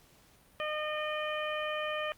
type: harmonic tone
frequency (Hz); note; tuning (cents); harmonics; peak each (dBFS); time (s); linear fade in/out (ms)
610; D#5; -34; 1 / 2 / 3 / 4 / 5; -35 / -38 / -40 / -41 / -42; 0.6-2.12; 0
effects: pink hiss -62 dBFS RMS until 2.17 s + Opus 48 kbps